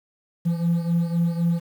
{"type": "beating tone pair", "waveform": "triangle", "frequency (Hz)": [168.8, 172.7], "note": ["E3", "F3"], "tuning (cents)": [41, -19], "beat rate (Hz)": 3.9, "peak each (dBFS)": [-18, -23], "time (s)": [0.45, 1.6], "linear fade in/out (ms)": 20, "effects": ["tanh soft clip ceiling -12 dBFS", "8-bit"]}